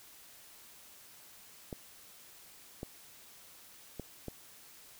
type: clicks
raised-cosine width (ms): 2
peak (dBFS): -26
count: 4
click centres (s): 1.728 / 2.831 / 3.997 / 4.283
effects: white hiss -56 dBFS RMS until 4.99 s